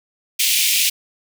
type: high-pass noise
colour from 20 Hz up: pink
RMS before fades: -17 dBFS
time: 0.39-0.9 s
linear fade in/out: 10 ms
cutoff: 2300 Hz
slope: 48 dB/octave
effects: none